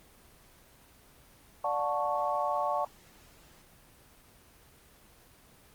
sine chord, D major seventh, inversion none, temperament equal with one note detuned, 587.3 / 725.2 / 880 / 1108.7 Hz, D5 / F#5 / A5 / C#6, 0 / -35 / 0 / 0 cents, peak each -33 dBFS, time 1.64-2.85 s, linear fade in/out 5 ms, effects pink hiss -58 dBFS RMS until 5.74 s + Opus 24 kbps

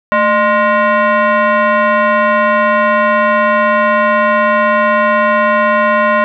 sine tone with frequency modulation, 221 Hz, A3, 8 cents sharp, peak -8 dBFS, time 0.12-6.24 s, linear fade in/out 0 ms, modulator 829 Hz, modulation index 1.9, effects none

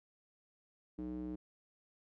square tone with band-pass filter, 61.74 Hz, B1, in tune, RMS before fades -42 dBFS, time 0.98-1.36 s, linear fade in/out 10 ms, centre 280 Hz, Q 4.6, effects none

